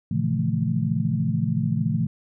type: tone cluster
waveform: sine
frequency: 114.5 / 137.9 / 159 / 172.6 / 218.4 Hz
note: A#2 / C#3 / D#3 / F3 / A3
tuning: -31 / -9 / +38 / -20 / -13 cents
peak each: -27 dBFS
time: 0.11-2.07 s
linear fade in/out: 5 ms
effects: none